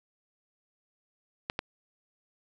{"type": "clicks", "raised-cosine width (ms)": 0.3, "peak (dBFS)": -14, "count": 2, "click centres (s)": [1.499, 1.591], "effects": []}